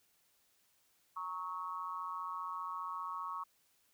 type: tone with amplitude modulation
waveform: sine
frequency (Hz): 1108.7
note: C#6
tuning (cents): 0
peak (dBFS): -34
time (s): 1.16-3.44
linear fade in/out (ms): 10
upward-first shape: sine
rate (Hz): 175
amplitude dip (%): 100
effects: white hiss -73 dBFS RMS until 3.93 s